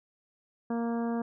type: harmonic tone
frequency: 233.1 Hz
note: A#3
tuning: in tune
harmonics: 1 / 2 / 3 / 4 / 5 / 6 / 7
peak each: -29 / -36 / -39 / -43 / -46 / -51 / -50 dBFS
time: 0.7-1.22 s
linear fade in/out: 5 ms
effects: none